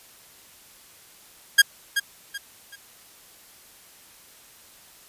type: tone with echo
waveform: sawtooth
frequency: 1625 Hz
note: G#6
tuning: 38 cents flat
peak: -6 dBFS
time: 1.58-1.62 s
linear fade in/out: 10 ms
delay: 380 ms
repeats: 3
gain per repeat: -10 dB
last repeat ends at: 2.76 s
effects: white hiss -51 dBFS RMS until 5.08 s + resampled to 32000 Hz